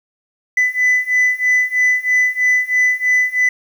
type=beating tone pair; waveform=sine; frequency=1998 / 2001.1 Hz; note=B6 / B6; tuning=+20 / +22 cents; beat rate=3.1 Hz; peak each=-14 / -13 dBFS; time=0.57-3.49 s; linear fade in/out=5 ms; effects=tanh soft clip ceiling -9 dBFS + 7-bit